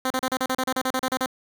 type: tone bursts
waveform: 10% pulse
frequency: 259 Hz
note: C4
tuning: 17 cents flat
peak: -14 dBFS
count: 14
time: 0.05-1.261 s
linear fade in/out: 2 ms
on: 54 ms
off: 35 ms
effects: none